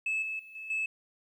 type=tone with level steps; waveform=sine; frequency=2606 Hz; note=E7; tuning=20 cents flat; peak=-26 / -32 / -47 / -39 / -27 dBFS; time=0.06-0.86 s; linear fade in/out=5 ms; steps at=0.22 / 0.39 / 0.55 / 0.7 s; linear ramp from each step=5 ms; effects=tanh soft clip ceiling -26 dBFS + 11-bit